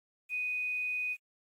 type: tone with quantisation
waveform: sine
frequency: 2489 Hz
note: D#7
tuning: in tune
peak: -31 dBFS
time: 0.29-1.17 s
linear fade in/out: 50 ms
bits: 10
effects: AAC 48 kbps